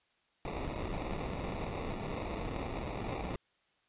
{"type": "noise with sample-and-hold", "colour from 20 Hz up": "pink", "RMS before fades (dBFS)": -38, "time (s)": [0.45, 3.36], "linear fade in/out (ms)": 2, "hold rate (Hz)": 1575, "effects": ["white hiss -73 dBFS RMS until 3.88 s", "resampled to 8000 Hz"]}